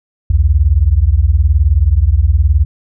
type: beating tone pair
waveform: sine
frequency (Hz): 63.6 / 82.6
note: C2 / E2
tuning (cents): -48 / +4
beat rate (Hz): 19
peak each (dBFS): -10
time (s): 0.3-2.65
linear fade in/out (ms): 5
effects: none